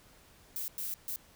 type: noise bursts at uneven times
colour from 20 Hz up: violet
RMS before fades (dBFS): -37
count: 3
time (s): 0.56-0.68 / 0.78-0.94 / 1.08-1.16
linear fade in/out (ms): 0
effects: pink hiss -60 dBFS RMS until 1.35 s